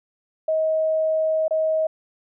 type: tone with dropouts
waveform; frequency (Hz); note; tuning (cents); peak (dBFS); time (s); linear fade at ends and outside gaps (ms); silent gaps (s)
sine; 633; D#5; +30; -18; 0.48-1.87; 5; 1.481-1.508
effects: none